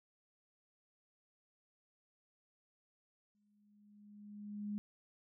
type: tone with exponential growth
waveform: sine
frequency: 206.9 Hz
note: G#3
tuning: 6 cents flat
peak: -36 dBFS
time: 3.35-4.78 s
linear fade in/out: 0 ms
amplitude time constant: 310 ms
effects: none